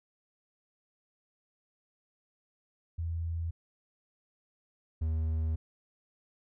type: tone pair in turn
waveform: sine / triangle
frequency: 83.3 / 79.58 Hz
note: E2 / D#2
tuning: +19 / +40 cents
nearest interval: minor second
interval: 79 cents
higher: first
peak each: -31 / -26 dBFS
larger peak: second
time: 2.98-3.51 / 5.01-5.56 s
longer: second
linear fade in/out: 10 ms
effects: none